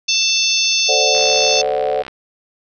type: harmonic tone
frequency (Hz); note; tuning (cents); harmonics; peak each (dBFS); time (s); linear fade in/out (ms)
886; A5; +12; 3 / 4 / 5 / 6 / 7; -20 / -20 / -20 / -20 / -20; 0.08-1.62; 10
type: chord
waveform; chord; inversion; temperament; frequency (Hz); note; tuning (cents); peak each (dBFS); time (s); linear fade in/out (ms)
sine; D dominant seventh; second; equal with one note detuned; 440 / 523.3 / 589.4 / 740; A4 / C5 / D5 / F#5; 0 / 0 / +6 / 0; -21; 0.88-2.03; 20
type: click train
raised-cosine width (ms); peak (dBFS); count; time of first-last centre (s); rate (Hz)
0.3; -15; 63; 1.15-2.081; 66.6
effects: none